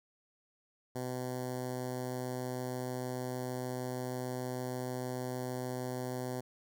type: tone with notch filter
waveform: 10% pulse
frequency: 126.5 Hz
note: B2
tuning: 42 cents sharp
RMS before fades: -38 dBFS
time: 0.95-6.41 s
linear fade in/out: 10 ms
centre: 2600 Hz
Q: 0.65
effects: none